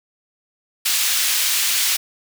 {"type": "high-pass noise", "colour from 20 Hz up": "pink", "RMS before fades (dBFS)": -19, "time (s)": [0.85, 1.97], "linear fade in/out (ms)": 10, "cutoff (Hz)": 2700, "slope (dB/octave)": 12, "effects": []}